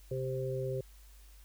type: harmonic tone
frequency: 130.81 Hz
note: C3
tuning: in tune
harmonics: 1 / 3 / 4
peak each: -36 / -37 / -38 dBFS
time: 0.11-0.81 s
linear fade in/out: 5 ms
effects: added 50 Hz sine -53 dBFS peak until 1.44 s + white hiss -63 dBFS RMS until 1.44 s